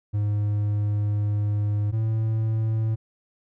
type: tone pair in turn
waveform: triangle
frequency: 103.83 / 110.75 Hz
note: G#2 / A2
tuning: 0 / +12 cents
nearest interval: minor second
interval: 112 cents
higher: second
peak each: -19 dBFS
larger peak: neither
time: 0.13-1.92 / 1.92-2.96 s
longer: first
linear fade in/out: 20 ms
effects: none